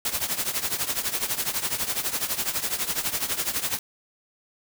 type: noise with tremolo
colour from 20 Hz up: white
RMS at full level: -24 dBFS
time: 0.05-3.79 s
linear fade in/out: 2 ms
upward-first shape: triangle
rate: 12 Hz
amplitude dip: 85%
effects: none